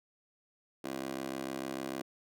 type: tone with high-pass filter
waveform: 15% pulse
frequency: 66.7 Hz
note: C2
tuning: 34 cents sharp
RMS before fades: -39 dBFS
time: 0.84-2.02 s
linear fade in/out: 5 ms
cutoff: 350 Hz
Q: 2.2
effects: none